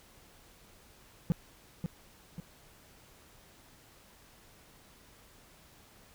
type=tone with echo; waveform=triangle; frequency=169.6 Hz; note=E3; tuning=50 cents sharp; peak=-21 dBFS; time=1.3-1.32 s; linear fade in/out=0 ms; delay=540 ms; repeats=2; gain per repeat=-7 dB; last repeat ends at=2.4 s; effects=pink hiss -59 dBFS RMS until 6.14 s